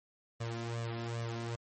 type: tone with flanger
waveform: sawtooth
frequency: 116.2 Hz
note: A#2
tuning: 5 cents flat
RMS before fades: -38 dBFS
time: 0.4-1.56 s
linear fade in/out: 10 ms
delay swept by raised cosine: 1.7 to 3 ms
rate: 2.5 Hz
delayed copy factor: +0.95
effects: MP3 32 kbps